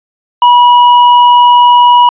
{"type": "tone with tanh clipping", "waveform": "triangle", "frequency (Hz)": 972, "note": "B5", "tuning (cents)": -28, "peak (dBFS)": -3, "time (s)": [0.42, 2.09], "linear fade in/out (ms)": 2, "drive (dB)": 12, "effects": ["resampled to 8000 Hz"]}